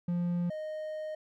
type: tone pair in turn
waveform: triangle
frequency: 174.61 / 619.2 Hz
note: F3 / D#5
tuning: 0 / -9 cents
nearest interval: octave + minor seventh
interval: 2191 cents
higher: second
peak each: -26 / -33 dBFS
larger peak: first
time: 0.08-0.5 / 0.5-1.15 s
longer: second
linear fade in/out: 5 ms
effects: none